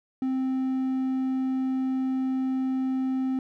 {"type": "tone", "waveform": "triangle", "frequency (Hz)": 261.6, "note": "C4", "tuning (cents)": 0, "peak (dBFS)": -22, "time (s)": [0.22, 3.39], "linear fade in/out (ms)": 2, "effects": []}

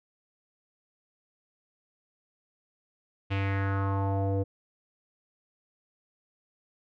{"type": "tone with low-pass filter sweep", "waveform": "square", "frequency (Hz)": 98, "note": "G2", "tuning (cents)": 0, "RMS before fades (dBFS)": -28, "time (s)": [3.3, 4.44], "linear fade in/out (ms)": 20, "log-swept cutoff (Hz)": [2800, 490], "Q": 3.2, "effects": []}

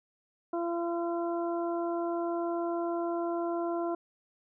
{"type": "harmonic tone", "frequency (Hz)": 340.8, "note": "F4", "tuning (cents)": -42, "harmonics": [1, 2, 3, 4], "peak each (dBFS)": [-31, -34, -40, -44], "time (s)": [0.53, 3.95], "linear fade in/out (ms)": 5, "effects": []}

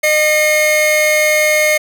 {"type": "tone pair together", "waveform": "45% pulse", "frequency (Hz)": [610, 2151], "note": ["D#5", "C7"], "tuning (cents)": [-34, 47], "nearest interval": "octave + minor seventh", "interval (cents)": 2181, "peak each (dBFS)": -13, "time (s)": [0.03, 1.78], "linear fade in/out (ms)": 10, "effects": []}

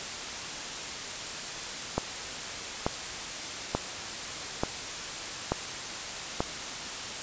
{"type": "click train", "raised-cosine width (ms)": 1, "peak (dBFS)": -11, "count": 6, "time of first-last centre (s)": [1.98, 6.405], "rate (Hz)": 1.13, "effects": ["white hiss -36 dBFS RMS until 7.22 s", "resampled to 16000 Hz"]}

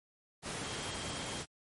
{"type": "tone in noise", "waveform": "sine", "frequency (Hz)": 3213, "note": "G7", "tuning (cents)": 42, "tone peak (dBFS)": -48, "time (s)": [0.62, 1.43], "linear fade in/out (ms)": 50, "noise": "pink", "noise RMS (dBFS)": -39, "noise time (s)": [0.42, 1.46], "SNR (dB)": -12, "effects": ["high-pass 80 Hz 12 dB/octave", "MP3 48 kbps"]}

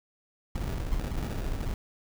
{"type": "noise with sample-and-hold", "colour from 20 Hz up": "brown", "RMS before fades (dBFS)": -31, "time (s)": [0.55, 1.74], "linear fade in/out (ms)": 5, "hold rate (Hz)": 1050, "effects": []}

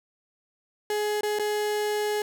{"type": "tone with dropouts", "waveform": "35% pulse", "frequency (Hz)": 420, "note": "G#4", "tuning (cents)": 19, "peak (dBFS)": -23, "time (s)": [0.9, 2.22], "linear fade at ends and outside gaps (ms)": 2, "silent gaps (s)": [[1.209, 1.232], [1.388, 1.395]], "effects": []}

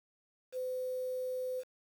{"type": "tone with quantisation", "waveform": "sine", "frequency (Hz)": 510, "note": "C5", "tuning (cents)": -44, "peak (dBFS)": -34, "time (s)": [0.52, 1.64], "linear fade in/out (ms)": 50, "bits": 9, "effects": []}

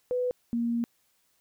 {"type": "tone pair in turn", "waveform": "sine", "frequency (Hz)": [497.4, 234.7], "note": ["B4", "A#3"], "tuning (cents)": [12, 12], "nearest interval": "octave + minor second", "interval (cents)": 1300, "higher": "first", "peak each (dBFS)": -25, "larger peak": "neither", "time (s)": [[0.11, 0.31], [0.53, 0.84]], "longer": "second", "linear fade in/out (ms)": 0, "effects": ["white hiss -70 dBFS RMS until 1.4 s"]}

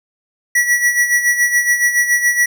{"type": "tone with tremolo", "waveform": "square", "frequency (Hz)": 1939, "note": "B6", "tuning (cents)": -32, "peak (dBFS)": -10, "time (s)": [0.55, 2.46], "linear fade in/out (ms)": 5, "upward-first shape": "sine", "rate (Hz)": 7.1, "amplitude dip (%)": 65, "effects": []}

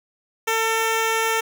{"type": "tone", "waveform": "10% pulse", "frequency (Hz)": 448.9, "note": "A4", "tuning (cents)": 35, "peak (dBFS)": -11, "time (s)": [0.47, 1.41], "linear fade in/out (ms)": 10, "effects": []}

